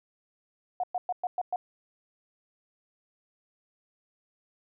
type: tone bursts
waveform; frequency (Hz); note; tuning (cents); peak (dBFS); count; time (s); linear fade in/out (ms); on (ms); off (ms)
sine; 724; F#5; -38; -26; 6; 0.8-1.56; 2; 35; 110
effects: none